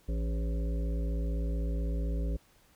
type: harmonic tone with a mistuned harmonic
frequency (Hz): 55.8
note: A1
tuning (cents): +25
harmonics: 1 / 3 / 5 / 7 / 9 / 10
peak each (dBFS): -29 / -39 / -43 / -46 / -48 / -49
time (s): 0.08-2.37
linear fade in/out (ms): 10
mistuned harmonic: 7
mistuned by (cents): +69
effects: pink hiss -64 dBFS RMS until 2.75 s